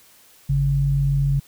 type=tone pair together; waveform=sine; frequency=46.34 / 138.59 Hz; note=F#1 / C#3; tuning=+3 / 0 cents; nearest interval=octave + perfect fifth; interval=1897 cents; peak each=-24 / -17 dBFS; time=0.49-1.4 s; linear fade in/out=10 ms; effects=white hiss -52 dBFS RMS until 1.47 s